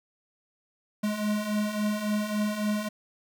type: beating tone pair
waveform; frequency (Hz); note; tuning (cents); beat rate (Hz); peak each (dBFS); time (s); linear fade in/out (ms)
square; 207.7 / 211.3; G#3 / G#3; 0 / +30; 3.6; -33 / -28; 1.03-2.89; 10
effects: 10-bit